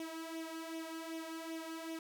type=tone with flanger; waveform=sawtooth; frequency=325 Hz; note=E4; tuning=24 cents flat; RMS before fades=-44 dBFS; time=0-1.99 s; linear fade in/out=2 ms; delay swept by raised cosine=0.32 to 2.42 ms; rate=2.6 Hz; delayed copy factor=+0.65; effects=none